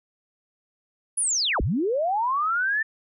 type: linear two-way sweep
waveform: sine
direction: down then up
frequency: 10548 to 34.65 to 1801 Hz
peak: -21 dBFS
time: 1.17-2.83 s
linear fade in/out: 10 ms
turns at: 1.61 s
effects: none